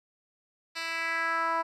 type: tone with band-pass filter sweep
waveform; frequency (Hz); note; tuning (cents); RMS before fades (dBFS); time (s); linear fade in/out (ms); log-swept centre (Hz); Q
10% pulse; 330; E4; +2; -30; 0.75-1.63; 20; 3500 to 950; 2.2
effects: none